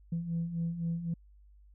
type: beating tone pair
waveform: sine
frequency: 164.81 / 168.71 Hz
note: E3 / E3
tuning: 0 / +40 cents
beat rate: 3.9 Hz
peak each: -37 / -31 dBFS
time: 0.12-1.14 s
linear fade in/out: 5 ms
effects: tanh soft clip ceiling -26 dBFS + added 50 Hz sine -55 dBFS peak until 1.74 s